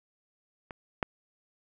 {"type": "clicks", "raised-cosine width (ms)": 0.5, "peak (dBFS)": [-25, -12], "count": 2, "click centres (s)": [0.708, 1.028], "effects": []}